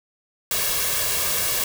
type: noise with comb filter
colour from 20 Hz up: white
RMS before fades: -23 dBFS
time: 0.51-1.64 s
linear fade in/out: 2 ms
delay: 1.8 ms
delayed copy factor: +0.65
effects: none